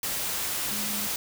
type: tone in noise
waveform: sine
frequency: 207.7 Hz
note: G#3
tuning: in tune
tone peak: -37 dBFS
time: 0.71-1.07 s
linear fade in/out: 2 ms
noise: white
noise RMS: -30 dBFS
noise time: 0.03-1.16 s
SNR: -10 dB
effects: none